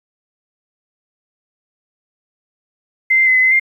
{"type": "tone with pitch steps", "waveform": "sine", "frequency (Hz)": [2075, 2087, 2041, 2028, 2049, 2108], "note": ["C7", "C7", "C7", "B6", "C7", "C7"], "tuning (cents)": [-15, -5, -44, 45, -37, 12], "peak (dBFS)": -9, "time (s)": [3.1, 3.598], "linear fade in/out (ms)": 10, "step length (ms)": 83, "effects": ["8-bit"]}